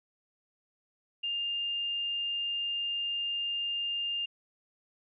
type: tone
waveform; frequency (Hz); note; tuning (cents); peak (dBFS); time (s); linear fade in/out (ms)
sine; 2807; F7; +8; -30; 1.23-4.26; 10
effects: none